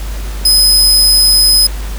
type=tone; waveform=sawtooth; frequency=5050 Hz; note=D#8; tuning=25 cents sharp; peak=-3 dBFS; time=0.45-1.67 s; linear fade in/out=5 ms; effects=added 50 Hz sine -18 dBFS peak until 1.98 s + pink hiss -30 dBFS RMS until 1.98 s